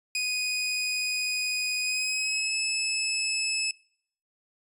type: tone with pitch glide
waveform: 20% pulse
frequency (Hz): 2489 to 2601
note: D#7 to E7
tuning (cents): 0 to -24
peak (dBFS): -21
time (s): 0.15-3.71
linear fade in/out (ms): 2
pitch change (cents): +76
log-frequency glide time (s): 1.81-2.58
effects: noise-tail reverb RT60 0.6 s tail -22 dB re dry + resampled to 32000 Hz